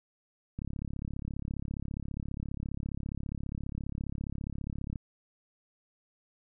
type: click train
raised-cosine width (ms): 5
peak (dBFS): -24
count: 153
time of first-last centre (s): 0.59-4.958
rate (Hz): 34.8
effects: none